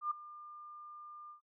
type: tone with ADSR envelope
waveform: sine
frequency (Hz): 1200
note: D6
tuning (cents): +37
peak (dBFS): -30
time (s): 0.01-1.41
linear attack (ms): 99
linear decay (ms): 8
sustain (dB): -18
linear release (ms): 110
effects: noise-tail reverb RT60 0.1 s tail -26 dB re dry